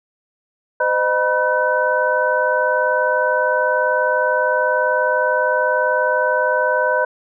sine tone cluster, 513 / 613 / 974 / 1517 Hz, C5 / D#5 / B5 / F#6, -34 / -26 / -24 / +43 cents, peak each -20 dBFS, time 0.8-7.05 s, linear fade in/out 5 ms, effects none

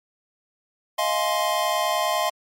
square chord, F minor seventh, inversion third, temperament just, 628.6 / 698.5 / 838.1 / 1047.7 Hz, Eb5 / F5 / Ab5 / C6, +18 / 0 / +16 / +2 cents, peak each -27 / -27 / -30 / -26 dBFS, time 0.98-2.3 s, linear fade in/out 10 ms, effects MP3 64 kbps

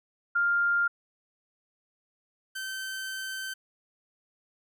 sine / sawtooth tone pair in turn, 1400 / 1544 Hz, F6 / G6, +4 / -27 cents, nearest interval major second, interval 169 cents, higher second, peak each -22 / -30 dBFS, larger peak first, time 0.35-0.88 / 2.55-3.54 s, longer second, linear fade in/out 10 ms, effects none

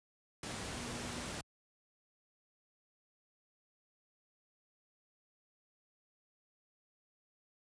sine tone in noise, 241.2 Hz, B3, 41 cents flat, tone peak -48 dBFS, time 0.74-1.27 s, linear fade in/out 2 ms, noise pink, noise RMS -42 dBFS, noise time 0.43-1.41 s, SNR -9 dB, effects high-pass 60 Hz 12 dB/octave + resampled to 22050 Hz

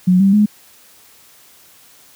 sine tone with pitch steps, 182.4 / 195.49 / 209.5 Hz, F#3 / G3 / G#3, -24 / -4 / +15 cents, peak -8 dBFS, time 0.07-0.46 s, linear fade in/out 10 ms, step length 130 ms, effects white hiss -47 dBFS RMS until 2.15 s + high-pass 60 Hz 12 dB/octave

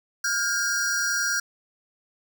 square tone cluster, 1423 / 1605 / 5710 Hz, F6 / G6 / F8, +32 / +40 / +37 cents, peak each -28 dBFS, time 0.24-1.4 s, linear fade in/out 5 ms, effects 10-bit

